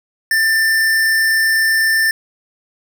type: tone with hard clipping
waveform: sine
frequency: 1784 Hz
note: A6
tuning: 23 cents sharp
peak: -13 dBFS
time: 0.31-2.11 s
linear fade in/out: 2 ms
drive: 18 dB
effects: none